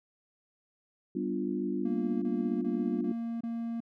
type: chord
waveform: sine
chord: G dominant seventh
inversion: none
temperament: equal with one note detuned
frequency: 194.31 / 246.9 / 293.7 / 349.2 Hz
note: G3 / B3 / D4 / F4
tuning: -15 / 0 / 0 / 0 cents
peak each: -35 dBFS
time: 1.15-3.12 s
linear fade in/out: 5 ms
type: tone bursts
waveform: triangle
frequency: 231.3 Hz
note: A#3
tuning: 13 cents flat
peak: -30 dBFS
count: 5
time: 1.85-3.804 s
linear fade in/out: 5 ms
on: 370 ms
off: 26 ms
effects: none